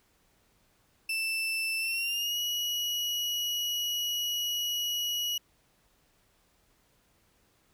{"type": "tone with pitch glide", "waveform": "35% pulse", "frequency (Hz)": [2656, 2913], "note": ["E7", "F#7"], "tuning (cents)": [12, -28], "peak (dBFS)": -27, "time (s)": [1.09, 5.38], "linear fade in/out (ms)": 5, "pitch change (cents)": 160, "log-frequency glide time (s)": [1.79, 2.39], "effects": ["pink hiss -68 dBFS RMS until 7.73 s"]}